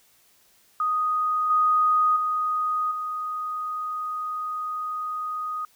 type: tone with level steps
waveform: sine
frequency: 1244.5 Hz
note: D#6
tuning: in tune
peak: -21 / -17 / -22 / -27 dBFS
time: 0.8-5.65 s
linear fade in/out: 2 ms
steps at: 1.5 / 2.16 / 2.91 s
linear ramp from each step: 5 ms
effects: white hiss -60 dBFS RMS until 5.75 s